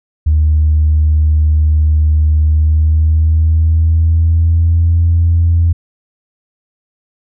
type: tone with pitch glide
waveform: sine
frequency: 76.8 to 84.24 Hz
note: D#2 to E2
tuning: -22 to +38 cents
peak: -6 dBFS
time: 0.26-5.73 s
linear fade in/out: 10 ms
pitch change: +160 cents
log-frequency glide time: 2.43-4.98 s
effects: tanh soft clip ceiling -3 dBFS